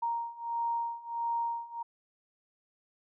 sine beating tone pair, 932.3 / 933.8 Hz, A#5 / A#5, 0 / +3 cents, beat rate 1.5 Hz, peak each -35 / -33 dBFS, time 0.02-1.83 s, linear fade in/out 10 ms, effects none

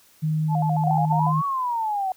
sine tone, 155.56 Hz, D#3, in tune, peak -20 dBFS, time 0.22-1.42 s, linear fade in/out 20 ms
sine tone with vibrato, 784 Hz, G5, in tune, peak -24 dBFS, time 0.48-1.33 s, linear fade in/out 50 ms, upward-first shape square, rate 7 Hz, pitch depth 170 cents each way
sine exponential two-way sweep, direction up then down, 740 to 1135 to 740 Hz, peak -22 dBFS, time 0.87-2.12 s, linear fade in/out 2 ms, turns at 1.44 s
effects white hiss -56 dBFS RMS until 2.16 s

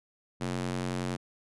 square tone with high-pass filter, 45.3 Hz, F#1, 36 cents flat, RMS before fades -33 dBFS, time 0.4-1.17 s, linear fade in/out 20 ms, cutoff 170 Hz, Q 1.2, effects resampled to 24000 Hz

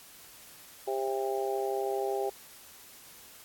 harmonic tone, 132.9 Hz, C3, 27 cents sharp, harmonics 3 / 4 / 5 / 6, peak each -31 / -37 / -37 / -35 dBFS, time 0.87-2.3 s, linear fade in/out 10 ms, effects white hiss -52 dBFS RMS until 3.44 s + AAC 64 kbps

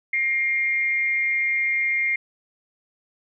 sine tone with amplitude modulation, 2122 Hz, C7, 24 cents sharp, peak -17 dBFS, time 0.13-2.16 s, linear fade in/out 5 ms, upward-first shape sine, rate 244 Hz, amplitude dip 55%, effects none

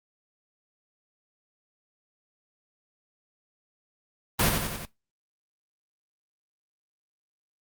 pink noise with echo, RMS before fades -22 dBFS, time 4.39-4.49 s, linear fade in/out 5 ms, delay 91 ms, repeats 4, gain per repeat -4 dB, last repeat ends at 4.854 s, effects noise-tail reverb RT60 0.2 s tail -20 dB re dry + Opus 32 kbps

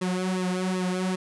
sawtooth tone with flanger, 184.2 Hz, F#3, 7 cents flat, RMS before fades -27 dBFS, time 0.01-1.16 s, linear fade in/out 10 ms, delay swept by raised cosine 1.3 to 4.4 ms, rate 2.6 Hz, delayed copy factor -0.8, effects resampled to 24000 Hz

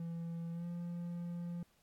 triangle tone with pitch glide, 167.8 to 172.82 Hz, E3 to F3, +31 to -18 cents, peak -37 dBFS, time 0-1.63 s, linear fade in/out 2 ms, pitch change +51 cents, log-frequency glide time 0.52-0.66 s, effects pink hiss -73 dBFS RMS until 1.82 s + AAC 64 kbps

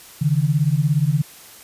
sine beating tone pair, 140 / 157 Hz, C#3 / D#3, +18 / +16 cents, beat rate 17 Hz, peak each -18 dBFS, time 0.21-1.22 s, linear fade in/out 10 ms, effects white hiss -43 dBFS RMS until 1.63 s + resampled to 32000 Hz

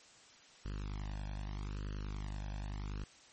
sawtooth tone with flanger, 50.5 Hz, G#1, 48 cents flat, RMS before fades -41 dBFS, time 0.65-3.04 s, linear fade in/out 5 ms, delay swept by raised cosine 0.66 to 1.2 ms, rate 0.81 Hz, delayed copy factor +1, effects white hiss -60 dBFS RMS until 3.32 s + MP3 32 kbps

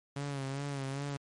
sawtooth tone with vibrato, 138.7 Hz, C#3, 1 cent sharp, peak -31 dBFS, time 0.16-1.17 s, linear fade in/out 5 ms, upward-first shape sine, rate 2.5 Hz, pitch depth 55 cents each way, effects MP3 48 kbps

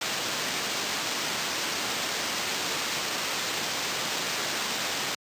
white noise with sample-and-hold, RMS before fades -30 dBFS, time 0.01-5.15 s, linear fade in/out 5 ms, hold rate 11025 Hz, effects high-pass 150 Hz 12 dB/octave + resampled to 32000 Hz

